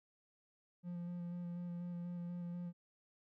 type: tone with vibrato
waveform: triangle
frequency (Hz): 174.61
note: F3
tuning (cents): 0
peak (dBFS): -39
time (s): 0.83-2.73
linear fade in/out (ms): 50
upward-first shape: square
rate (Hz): 4.1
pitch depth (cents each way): 13
effects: none